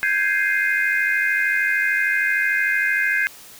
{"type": "chord", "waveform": "sine", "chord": "Ab major seventh", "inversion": "third", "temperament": "equal", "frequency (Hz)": [1568, 1661.2, 2093, 2489], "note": ["G6", "Ab6", "C7", "Eb7"], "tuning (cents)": [0, 0, 0, 0], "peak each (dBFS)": [-22, -22, -22, -28], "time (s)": [0.03, 3.27], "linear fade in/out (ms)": 0, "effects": ["white hiss -43 dBFS RMS until 3.59 s"]}